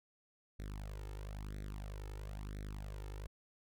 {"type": "tone with flanger", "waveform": "sawtooth", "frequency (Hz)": 50.8, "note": "G#1", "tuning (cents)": -38, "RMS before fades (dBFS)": -45, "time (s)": [0.59, 3.27], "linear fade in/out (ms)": 5, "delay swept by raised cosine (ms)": [0.5, 2.3], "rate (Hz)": 1, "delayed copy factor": 1, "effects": []}